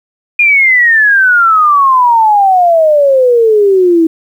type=exponential sweep; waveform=sine; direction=down; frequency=2445 to 320 Hz; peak=-4 dBFS; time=0.39-4.07 s; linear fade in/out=5 ms; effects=7-bit